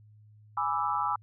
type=chord; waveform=sine; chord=E dominant seventh; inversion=first; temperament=equal; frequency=830.6 / 987.8 / 1174.7 / 1318.5 Hz; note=G#5 / B5 / D6 / E6; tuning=0 / 0 / 0 / 0 cents; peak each=-32 dBFS; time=0.57-1.16 s; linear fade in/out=5 ms; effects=added 106 Hz sine -53 dBFS peak until 1.22 s